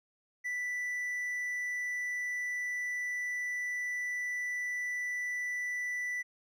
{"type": "tone", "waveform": "triangle", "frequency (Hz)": 1975.5, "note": "B6", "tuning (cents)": 0, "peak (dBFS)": -31, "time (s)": [0.44, 6.23], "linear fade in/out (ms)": 20, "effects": []}